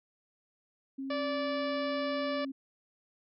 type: tone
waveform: sine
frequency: 270 Hz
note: C#4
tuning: 45 cents flat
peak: -35 dBFS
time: 0.98-2.52 s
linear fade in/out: 10 ms
type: harmonic tone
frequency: 581 Hz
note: D5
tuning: 19 cents flat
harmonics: 1 / 2 / 3 / 4 / 5 / 6 / 7 / 8 / 9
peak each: -33 / -39 / -43 / -45 / -47 / -49 / -50 / -51 / -52 dBFS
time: 1.1-2.45 s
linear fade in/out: 5 ms
effects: none